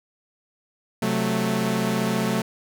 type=chord; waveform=sawtooth; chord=F# diminished; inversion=second; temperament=equal; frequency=130.81 / 185 / 220 Hz; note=C3 / F#3 / A3; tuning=0 / 0 / 0 cents; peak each=-25 / -22 / -20 dBFS; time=1.02-2.42 s; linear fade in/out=5 ms; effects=none